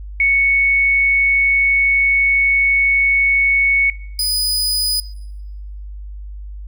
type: tone pair in turn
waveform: sine / sawtooth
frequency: 2217 / 4977 Hz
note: C#7 / D#8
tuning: 0 / 0 cents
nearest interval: octave + major second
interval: 1400 cents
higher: second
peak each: -11 / -13 dBFS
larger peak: first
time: 0.2-3.9 / 4.19-5 s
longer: first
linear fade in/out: 2 ms
effects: noise-tail reverb RT60 1.0 s tail -21 dB re dry + added 50 Hz sine -28 dBFS peak until 6.67 s